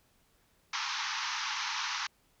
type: band-pass noise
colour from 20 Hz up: pink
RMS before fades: -35 dBFS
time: 0.73-2.07 s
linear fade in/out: 5 ms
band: 850 to 6300 Hz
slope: 96 dB/octave
effects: pink hiss -69 dBFS RMS until 2.4 s